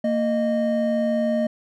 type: tone pair together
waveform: triangle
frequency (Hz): 229.9 / 616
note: A#3 / D#5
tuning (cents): -24 / -17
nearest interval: octave + perfect fourth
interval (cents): 1707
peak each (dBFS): -20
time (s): 0.04-1.47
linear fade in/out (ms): 5
effects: none